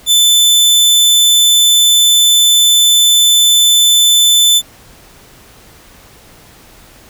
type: tone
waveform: sawtooth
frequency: 3520 Hz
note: A7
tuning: in tune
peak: -3 dBFS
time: 0.06-4.62 s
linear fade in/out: 50 ms
effects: pink hiss -41 dBFS RMS until 7.09 s